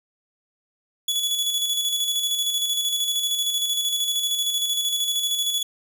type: tone with tremolo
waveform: sawtooth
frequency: 3400 Hz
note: G#7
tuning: 40 cents sharp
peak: -17 dBFS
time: 1.08-5.63 s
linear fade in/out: 5 ms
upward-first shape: square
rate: 13 Hz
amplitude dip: 40%
effects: none